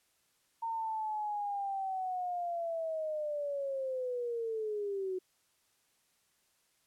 sine linear sweep, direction down, 918 to 366.4 Hz, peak -33 dBFS, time 0.62-5.19 s, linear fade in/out 10 ms, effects white hiss -73 dBFS RMS until 6.86 s + low-pass 12000 Hz 12 dB/octave

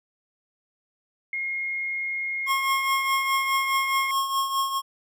sine tone, 2145 Hz, C7, 42 cents sharp, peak -26 dBFS, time 1.33-4.11 s, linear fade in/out 2 ms
square tone with tremolo, 1084 Hz, C#6, 39 cents flat, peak -21 dBFS, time 2.46-4.82 s, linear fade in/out 50 ms, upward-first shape triangle, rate 4.8 Hz, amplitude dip 65%
effects none

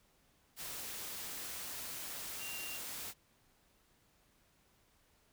sine tone in noise, 2771 Hz, F7, 14 cents flat, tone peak -45 dBFS, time 2.38-2.8 s, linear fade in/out 50 ms, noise white, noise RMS -44 dBFS, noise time 0.56-3.14 s, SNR -4 dB, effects pink hiss -71 dBFS RMS until 5.32 s

